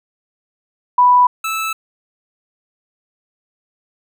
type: tone pair in turn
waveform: sine / 25% pulse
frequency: 987.8 / 1312.4 Hz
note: B5 / E6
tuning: 0 / -8 cents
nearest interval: perfect fourth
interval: 492 cents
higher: second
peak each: -7 / -15 dBFS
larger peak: first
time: 0.98-1.27 / 1.44-1.73 s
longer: neither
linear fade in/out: 5 ms
effects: none